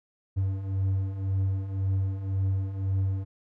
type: beating tone pair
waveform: triangle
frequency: 94.9 / 96.8 Hz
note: F#2 / G2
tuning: +44 / -21 cents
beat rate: 1.9 Hz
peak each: -30 / -24 dBFS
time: 0.36-3.25 s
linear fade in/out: 20 ms
effects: none